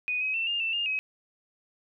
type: tone with pitch steps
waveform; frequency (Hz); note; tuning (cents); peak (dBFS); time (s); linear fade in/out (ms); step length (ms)
sine; 2483 / 2537 / 2683 / 2814 / 2671 / 2819 / 2544; D#7 / D#7 / E7 / F7 / E7 / F7 / D#7; -4 / +33 / +30 / +12 / +22 / +16 / +38; -26; 0.08-0.99; 0; 130
effects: none